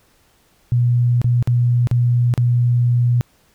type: tone with dropouts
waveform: sine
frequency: 121.2 Hz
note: B2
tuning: 32 cents flat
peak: -12 dBFS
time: 0.72-3.21 s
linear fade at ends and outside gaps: 0 ms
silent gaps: 1.216-1.244 / 1.426-1.474 / 1.872-1.913 / 2.339-2.377 s
effects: pink hiss -57 dBFS RMS until 3.54 s